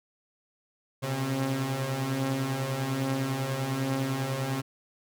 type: tone cluster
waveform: sawtooth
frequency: 124.2 / 134.2 / 269.6 Hz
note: B2 / C3 / C#4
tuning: +10 / +44 / -48 cents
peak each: -32 / -26 / -29 dBFS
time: 1.02-4.62 s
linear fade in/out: 20 ms
effects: none